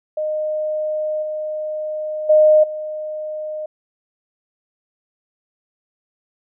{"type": "tone with level steps", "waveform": "sine", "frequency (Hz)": 615, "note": "D#5", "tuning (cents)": -20, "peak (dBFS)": [-19, -22, -8, -24], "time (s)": [0.17, 3.66], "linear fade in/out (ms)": 5, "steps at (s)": [1.22, 2.29, 2.63], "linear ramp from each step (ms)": 10, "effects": []}